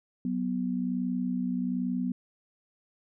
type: tone pair together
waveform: sine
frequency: 186.2 / 247.4 Hz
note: F#3 / B3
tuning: +11 / +3 cents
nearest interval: perfect fourth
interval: 492 cents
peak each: -31 / -29 dBFS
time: 0.25-2.12 s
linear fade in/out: 2 ms
effects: none